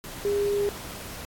sine tone in noise, 406.4 Hz, G#4, 38 cents flat, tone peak -22 dBFS, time 0.25-0.69 s, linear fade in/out 0 ms, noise pink, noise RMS -39 dBFS, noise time 0.04-1.25 s, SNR +14 dB, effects AAC 64 kbps

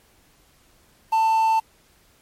triangle tone with quantisation, 890 Hz, A5, 20 cents sharp, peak -14 dBFS, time 1.12-1.6 s, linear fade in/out 10 ms, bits 7, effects pink hiss -58 dBFS RMS until 2.21 s + MP3 64 kbps

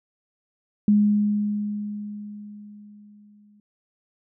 sine tone with exponential decay, 207.7 Hz, G#3, in tune, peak -13 dBFS, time 0.88-3.6 s, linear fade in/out 2 ms, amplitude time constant 590 ms, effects none

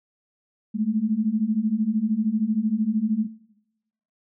sine beating tone pair, 208.9 / 221.9 Hz, G#3 / A3, +10 / +15 cents, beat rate 13 Hz, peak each -24 dBFS, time 0.74-3.27 s, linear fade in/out 20 ms, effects noise-tail reverb RT60 0.9 s tail -18 dB re dry

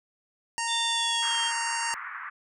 harmonic tone, 925 Hz, A#5, 14 cents flat, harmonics 1 / 2 / 3 / 5 / 6 / 7 / 8 / 9 / 10, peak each -31 / -34 / -36 / -38 / -39 / -39 / -40 / -41 / -41 dBFS, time 0.58-1.94 s, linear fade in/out 0 ms
sine tone with pitch glide, 3552 to 3201 Hz, A7 to G7, +16 to +36 cents, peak -27 dBFS, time 0.67-1.52 s, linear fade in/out 50 ms, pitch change -180 cents, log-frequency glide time 0.87-1.37 s
pink band-pass noise, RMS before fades -38 dBFS, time 1.22-2.3 s, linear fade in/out 10 ms, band 1100 to 2000 Hz, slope 48 dB/octave
effects none

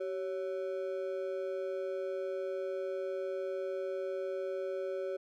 triangle ring-modulated tone, 470 Hz, A#4, 14 cents sharp, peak -29 dBFS, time 0-5.17 s, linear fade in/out 10 ms, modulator 86.5 Hz, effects none

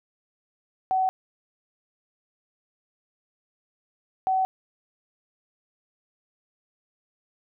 sine tone pair in turn, 754 / 756.7 Hz, F#5 / F#5, +32 / +39 cents, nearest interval unison, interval 7 cents, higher second, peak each -20 dBFS, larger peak neither, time 0.91-1.09 / 4.27-4.45 s, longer neither, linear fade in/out 0 ms, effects none

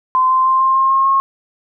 sine tone with pitch steps, 1032 / 1040.4 / 1048.8 / 1057.3 / 1065.9 / 1074.6 / 1083.3 Hz, C6 / C6 / C6 / C6 / C6 / C6 / C#6, -24 / -10 / +4 / +18 / +32 / +46 / -40 cents, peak -10 dBFS, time 0.15-1.2 s, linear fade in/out 0 ms, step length 150 ms, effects none

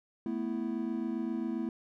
triangle chord, A suspended second, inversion none, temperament just, 220 / 247.5 / 330 Hz, A3 / B3 / E4, 0 / +4 / +2 cents, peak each -34 dBFS, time 0.26-1.69 s, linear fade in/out 2 ms, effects none

